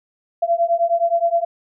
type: beating tone pair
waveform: sine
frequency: 675 / 684.6 Hz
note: E5 / F5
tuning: +41 / -35 cents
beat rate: 9.6 Hz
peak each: -18 dBFS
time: 0.42-1.45 s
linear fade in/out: 10 ms
effects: none